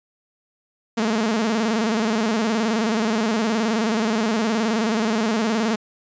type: tone with vibrato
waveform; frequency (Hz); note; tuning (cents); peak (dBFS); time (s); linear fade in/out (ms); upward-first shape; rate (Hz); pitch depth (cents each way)
sawtooth; 221.2; A3; +9; -15; 0.97-5.76; 10; square; 19; 78
effects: resampled to 16000 Hz